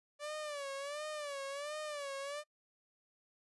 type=tone with vibrato; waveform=sawtooth; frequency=579 Hz; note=D5; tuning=25 cents flat; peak=-36 dBFS; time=0.19-2.44 s; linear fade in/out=50 ms; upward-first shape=sine; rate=1.4 Hz; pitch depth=100 cents each way; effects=noise-tail reverb RT60 0.1 s tail -25 dB re dry + resampled to 24000 Hz